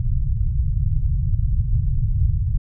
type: low-pass noise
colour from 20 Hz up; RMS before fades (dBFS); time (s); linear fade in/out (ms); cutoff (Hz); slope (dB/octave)
pink; -19; 0-2.58; 5; 140; 48
effects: none